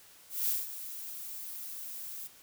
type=noise with ADSR envelope; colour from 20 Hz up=violet; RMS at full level=-29 dBFS; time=0.29-2.28 s; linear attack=190 ms; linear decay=180 ms; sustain=-13 dB; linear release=17 ms; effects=white hiss -57 dBFS RMS until 2.42 s